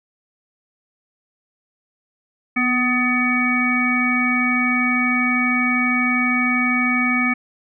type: harmonic tone with a mistuned harmonic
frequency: 250.7 Hz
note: B3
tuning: 26 cents sharp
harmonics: 1 / 3 / 5 / 7 / 9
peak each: -20 / -30 / -25 / -27 / -19 dBFS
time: 2.56-7.34 s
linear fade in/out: 10 ms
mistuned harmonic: 1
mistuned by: -26 cents
effects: none